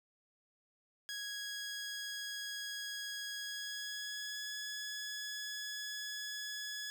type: tone with pitch glide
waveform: 15% pulse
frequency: 1659 to 1690.9 Hz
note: G#6 to G#6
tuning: -2 to +31 cents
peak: -34 dBFS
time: 1.09-6.9 s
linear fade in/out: 0 ms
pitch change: +33 cents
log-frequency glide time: 3.35-4.52 s
effects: none